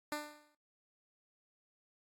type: tone with exponential decay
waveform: 10% pulse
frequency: 298.1 Hz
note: D4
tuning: 26 cents sharp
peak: -26 dBFS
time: 0.12-0.55 s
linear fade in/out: 1 ms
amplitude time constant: 92 ms
effects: noise-tail reverb RT60 0.2 s tail -20 dB re dry + AAC 48 kbps